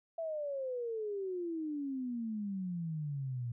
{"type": "exponential sweep", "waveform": "sine", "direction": "down", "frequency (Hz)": [669, 116.54], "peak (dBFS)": -35, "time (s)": [0.18, 3.52], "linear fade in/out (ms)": 5, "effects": []}